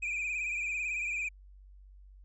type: tone with vibrato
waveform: triangle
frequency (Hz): 2439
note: D#7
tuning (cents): -35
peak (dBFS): -30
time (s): 0.02-1.29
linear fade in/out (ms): 10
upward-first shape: sine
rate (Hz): 18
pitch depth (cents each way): 69
effects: added 48 Hz sine -51 dBFS peak until 2.24 s + resampled to 22050 Hz